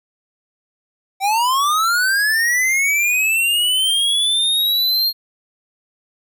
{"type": "linear sweep", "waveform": "square", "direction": "up", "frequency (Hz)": [758, 4250], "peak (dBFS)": -15, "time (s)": [1.2, 5.13], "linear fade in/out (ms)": 50, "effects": []}